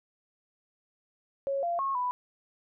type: tone with pitch steps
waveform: sine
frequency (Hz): 551 / 689 / 1089 / 991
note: C#5 / F5 / C#6 / B5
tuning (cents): -11 / -24 / -31 / +6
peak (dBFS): -27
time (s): 1.47-2.11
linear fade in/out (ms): 0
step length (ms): 160
effects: none